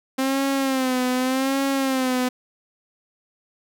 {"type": "tone with vibrato", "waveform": "sawtooth", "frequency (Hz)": 262.7, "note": "C4", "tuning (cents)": 7, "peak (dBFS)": -16, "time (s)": [0.18, 2.29], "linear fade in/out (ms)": 10, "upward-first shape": "sine", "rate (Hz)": 0.85, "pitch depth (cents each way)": 73, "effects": []}